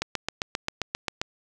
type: click train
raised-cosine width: 0.2 ms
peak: -9 dBFS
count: 10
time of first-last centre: 0.02-1.215 s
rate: 7.53 Hz
effects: none